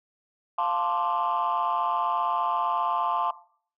sine chord, D minor seventh, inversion first, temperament equal, 698.5 / 880 / 1046.5 / 1174.7 Hz, F5 / A5 / C6 / D6, 0 / 0 / 0 / 0 cents, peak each -29 / -27 / -26 / -29 dBFS, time 0.58-3.31 s, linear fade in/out 5 ms, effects noise-tail reverb RT60 0.5 s tail -17 dB re dry + tanh soft clip ceiling -18 dBFS

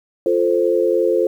sine chord, F major, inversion none, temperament equal, 349.2 / 440 / 523.3 Hz, F4 / A4 / C5, 0 / 0 / 0 cents, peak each -18 dBFS, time 0.26-1.27 s, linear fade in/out 2 ms, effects 8-bit

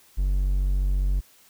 triangle tone, 47.32 Hz, F#1, 40 cents sharp, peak -18 dBFS, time 0.17-1.21 s, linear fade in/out 20 ms, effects white hiss -56 dBFS RMS until 1.49 s

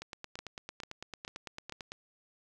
two click trains, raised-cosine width 0.2 ms, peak -23 / -24 dBFS, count 4 / 18, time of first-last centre 0.39-1.723 / 0.02-1.919 s, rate 2.25 / 8.95 Hz, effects none

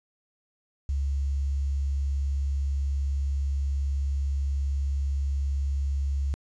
sine tone with quantisation, 69.4 Hz, C#2, 3 cents sharp, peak -24 dBFS, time 0.89-6.34 s, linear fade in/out 0 ms, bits 9, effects resampled to 22050 Hz

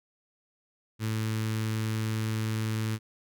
sawtooth tone with notch filter, 109.9 Hz, A2, 2 cents flat, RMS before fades -30 dBFS, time 0.99-2.99 s, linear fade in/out 50 ms, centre 670 Hz, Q 0.79, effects none

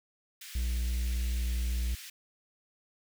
pink high-pass noise, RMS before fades -46 dBFS, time 0.41-2.1 s, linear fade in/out 5 ms, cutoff 1900 Hz, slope 24 dB/octave
triangle tone, 59.9 Hz, A#1, 48 cents sharp, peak -26 dBFS, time 0.55-1.95 s, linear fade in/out 5 ms
effects none

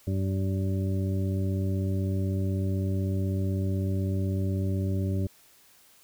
harmonic tone, 96 Hz, G2, 36 cents flat, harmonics 1 / 2 / 3 / 4 / 6, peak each -26 / -32 / -36 / -38 / -42 dBFS, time 0.07-5.27 s, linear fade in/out 5 ms, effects white hiss -58 dBFS RMS until 6.03 s

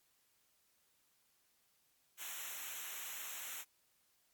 white noise with comb filter, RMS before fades -45 dBFS, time 2.17-3.65 s, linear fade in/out 50 ms, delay 0.21 ms, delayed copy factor -1, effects white hiss -75 dBFS RMS until 4.33 s + MP3 96 kbps

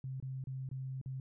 sine tone with dropouts, 131.9 Hz, C3, 14 cents sharp, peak -38 dBFS, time 0.04-1.2 s, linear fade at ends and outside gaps 2 ms, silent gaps 0.201-0.225 / 0.44-0.471 / 0.69-0.713 / 1.014-1.059 s, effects none

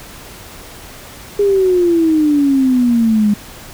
sine exponential sweep, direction down, 411 to 204.5 Hz, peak -9 dBFS, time 1.39-3.34 s, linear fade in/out 5 ms, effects pink hiss -35 dBFS RMS until 3.73 s

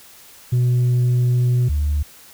sine tone pair in turn, 123.47 / 73.57 Hz, B2 / D2, 0 / +4 cents, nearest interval major sixth, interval 896 cents, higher first, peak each -11 / -15 dBFS, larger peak first, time 0.52-1.69 / 1.69-2.03 s, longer first, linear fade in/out 10 ms, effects tanh soft clip ceiling -13 dBFS + white hiss -45 dBFS RMS until 2.33 s

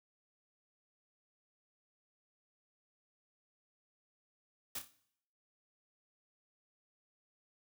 white noise with echo, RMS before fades -40 dBFS, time 4.75-4.79 s, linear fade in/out 5 ms, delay 30 ms, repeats 4, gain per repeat -8 dB, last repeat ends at 4.91 s, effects noise-tail reverb RT60 0.7 s tail -18 dB re dry + high-pass 80 Hz 12 dB/octave

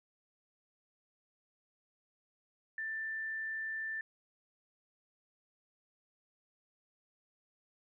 sine tone, 1774 Hz, A6, 14 cents sharp, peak -36 dBFS, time 2.78-4.01 s, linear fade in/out 2 ms, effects none

